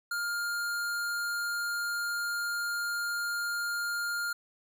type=tone; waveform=square; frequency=1407 Hz; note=F6; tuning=12 cents sharp; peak=-31 dBFS; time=0.11-4.33 s; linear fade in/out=5 ms; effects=none